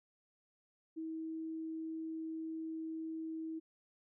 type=tone; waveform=sine; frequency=321.3 Hz; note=E4; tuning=44 cents flat; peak=-39 dBFS; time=0.96-3.6 s; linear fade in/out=20 ms; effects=none